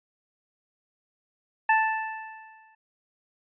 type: tone with exponential decay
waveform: 25% pulse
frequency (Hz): 880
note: A5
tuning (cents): 0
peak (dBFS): -13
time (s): 1.69-2.75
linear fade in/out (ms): 5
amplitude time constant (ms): 230
effects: resampled to 8000 Hz